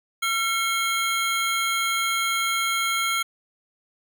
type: tone cluster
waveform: square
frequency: 1361 / 2181 / 3219 Hz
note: F6 / C#7 / G7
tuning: -45 / -29 / +45 cents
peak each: -26 / -27 / -29 dBFS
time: 0.22-3.23 s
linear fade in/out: 10 ms
effects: none